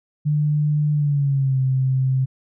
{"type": "tone with pitch glide", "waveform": "sine", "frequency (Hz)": [149.3, 131.48], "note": ["D3", "C3"], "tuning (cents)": [29, 9], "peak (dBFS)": -16, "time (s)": [0.25, 2.26], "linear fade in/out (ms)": 20, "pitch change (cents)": -220, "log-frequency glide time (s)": [0.93, 1.59], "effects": []}